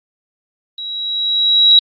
sine tone with level ramp, 3870 Hz, B7, 36 cents flat, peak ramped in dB -24 to -4 dBFS, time 0.78-1.79 s, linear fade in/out 2 ms, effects Opus 24 kbps

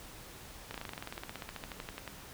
slowing click train, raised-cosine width 0.3 ms, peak -24 dBFS, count 24, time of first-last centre 0.71-2.077 s, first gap 33 ms, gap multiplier 1.05, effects pink hiss -50 dBFS RMS until 2.33 s

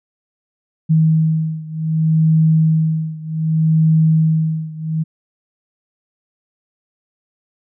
sine beating tone pair, 158.8 / 159.45 Hz, D#3 / D#3, +36 / +43 cents, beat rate 0.65 Hz, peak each -14 / -16 dBFS, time 0.89-5.04 s, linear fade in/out 20 ms, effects none

